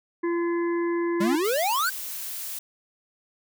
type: harmonic tone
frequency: 341.9 Hz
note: F4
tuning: 37 cents flat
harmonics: 1 / 3 / 5 / 6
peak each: -23 / -34 / -39 / -41 dBFS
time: 0.23-1.36 s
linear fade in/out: 10 ms
type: exponential sweep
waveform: square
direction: up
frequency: 188.4 to 1600 Hz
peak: -23 dBFS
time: 1.2-1.9 s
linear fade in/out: 10 ms
type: noise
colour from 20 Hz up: blue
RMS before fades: -34 dBFS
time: 1.44-2.59 s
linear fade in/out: 5 ms
effects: none